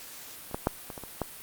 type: clicks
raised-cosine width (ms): 1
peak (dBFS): -30 / -16 / -9 / -24 / -25 / -25 / -14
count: 7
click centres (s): 0.513 / 0.545 / 0.671 / 0.902 / 0.978 / 1.037 / 1.217
effects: white hiss -45 dBFS RMS until 1.42 s + Opus 48 kbps